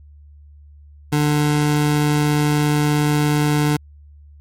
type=tone; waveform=25% pulse; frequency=148.6 Hz; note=D3; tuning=21 cents sharp; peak=-11 dBFS; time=1.12-3.77 s; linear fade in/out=10 ms; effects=added 73 Hz sine -41 dBFS peak until 4.4 s + MP3 64 kbps